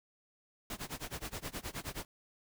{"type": "noise with tremolo", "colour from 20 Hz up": "pink", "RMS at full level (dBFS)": -39, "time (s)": [0.7, 2.05], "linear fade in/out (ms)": 2, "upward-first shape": "sine", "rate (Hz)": 9.5, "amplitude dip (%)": 95, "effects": []}